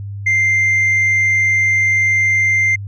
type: tone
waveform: sine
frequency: 2093 Hz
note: C7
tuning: in tune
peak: -9 dBFS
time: 0.26-2.76 s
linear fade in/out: 10 ms
effects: tanh soft clip ceiling -10 dBFS + added 100 Hz sine -24 dBFS peak until 2.87 s